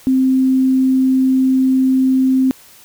sine tone, 261.6 Hz, C4, in tune, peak -10 dBFS, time 0.07-2.51 s, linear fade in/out 0 ms, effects white hiss -44 dBFS RMS until 2.84 s

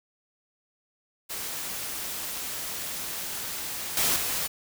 white noise with level steps, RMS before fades -34 / -24 / -29 dBFS, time 1.29-4.48 s, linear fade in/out 20 ms, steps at 3.97 / 4.16 s, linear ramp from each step 2 ms, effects none

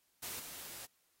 white noise with level steps, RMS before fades -43 / -48 dBFS, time 0.22-0.86 s, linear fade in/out 10 ms, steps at 0.39 s, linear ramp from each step 10 ms, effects white hiss -75 dBFS RMS until 1.2 s + AAC 48 kbps

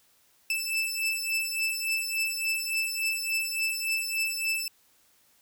sawtooth beating tone pair, 2637 / 2640.5 Hz, E7 / E7, 0 / +2 cents, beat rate 3.5 Hz, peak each -27 dBFS, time 0.5-4.68 s, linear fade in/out 2 ms, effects white hiss -64 dBFS RMS until 5.41 s

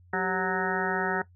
harmonic tone with a mistuned harmonic, 185 Hz, F#3, in tune, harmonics 1 / 2 / 3 / 4 / 5 / 7 / 8 / 9 / 10, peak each -34 / -32 / -38 / -33 / -34 / -36 / -33 / -36 / -34 dBFS, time 0.13-1.22 s, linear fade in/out 5 ms, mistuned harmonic 2, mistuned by +78 cents, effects noise-tail reverb RT60 0.1 s tail -17 dB re dry + added 89 Hz sine -53 dBFS peak until 1.35 s

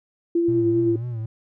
sine tone with tremolo, 340 Hz, F4, 46 cents flat, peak -16 dBFS, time 0.35-0.96 s, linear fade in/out 5 ms, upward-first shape sine, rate 9.8 Hz, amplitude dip 25%
triangle tone with vibrato, 116.54 Hz, A#2, in tune, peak -24 dBFS, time 0.48-1.26 s, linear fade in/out 5 ms, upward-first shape sine, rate 3.8 Hz, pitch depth 95 cents each way
effects none

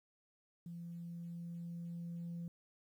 sine tone with level ramp, 170.7 Hz, F3, 39 cents flat, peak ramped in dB -44 to -39 dBFS, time 0.66-2.48 s, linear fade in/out 2 ms, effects tanh soft clip ceiling -39 dBFS + 12-bit

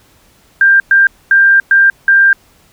sine tone bursts at uneven times, 1589 Hz, G6, 23 cents sharp, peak -4 dBFS, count 5, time 0.61-0.8 / 0.91-1.07 / 1.31-1.6 / 1.71-1.9 / 2.08-2.33 s, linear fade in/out 2 ms, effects pink hiss -49 dBFS RMS until 2.72 s

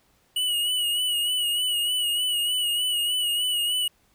square tone with vibrato, 2921 Hz, F#7, 23 cents flat, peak -23 dBFS, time 0.36-3.88 s, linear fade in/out 5 ms, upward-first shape sine, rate 3.3 Hz, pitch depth 46 cents each way, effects pink hiss -64 dBFS RMS until 4.14 s

